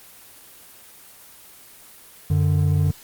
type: tone pair together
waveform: triangle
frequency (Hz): 93.11 / 147.7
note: F#2 / D3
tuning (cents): +11 / +10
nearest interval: minor sixth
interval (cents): 799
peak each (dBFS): -17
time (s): 2.3-2.91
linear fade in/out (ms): 5
effects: white hiss -46 dBFS RMS until 3.03 s + Opus 24 kbps